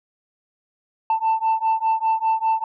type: beating tone pair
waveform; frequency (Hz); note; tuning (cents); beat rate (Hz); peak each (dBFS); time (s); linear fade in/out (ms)
sine; 887 / 892; A5 / A5; +14 / +23; 5; -19 / -19; 1.1-2.64; 2
effects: tanh soft clip ceiling -14 dBFS